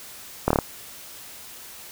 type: slowing click train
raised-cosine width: 1 ms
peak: -4 dBFS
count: 5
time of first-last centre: 0.48-0.588 s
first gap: 25 ms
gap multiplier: 1.05
effects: white hiss -42 dBFS RMS until 1.91 s

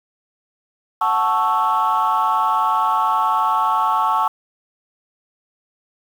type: chord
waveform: sine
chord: F# minor seventh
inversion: none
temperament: equal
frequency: 740 / 880 / 1108.7 / 1318.5 Hz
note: F#5 / A5 / C#6 / E6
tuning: 0 / 0 / 0 / 0 cents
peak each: -23 / -18 / -18 / -21 dBFS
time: 1.01-4.28 s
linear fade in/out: 5 ms
effects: tanh soft clip ceiling -9 dBFS + 7-bit

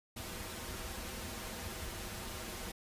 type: noise with comb filter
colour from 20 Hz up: pink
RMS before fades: -43 dBFS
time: 0.16-2.72 s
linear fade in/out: 10 ms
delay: 7 ms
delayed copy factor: -0.65
effects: resampled to 32000 Hz

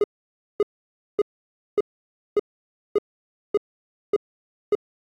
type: tone bursts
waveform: triangle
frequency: 413.6 Hz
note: G#4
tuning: 7 cents flat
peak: -13 dBFS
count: 9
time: 0.01-4.751 s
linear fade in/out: 2 ms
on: 29 ms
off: 560 ms
effects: AAC 64 kbps

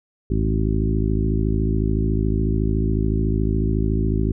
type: harmonic tone with a mistuned harmonic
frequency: 53.9 Hz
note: A1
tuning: 35 cents flat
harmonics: 1 / 2 / 3 / 4 / 5 / 6 / 7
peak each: -21 / -24 / -26 / -27 / -28 / -29 / -29 dBFS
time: 0.3-4.32 s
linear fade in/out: 5 ms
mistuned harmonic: 1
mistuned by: +80 cents
effects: none

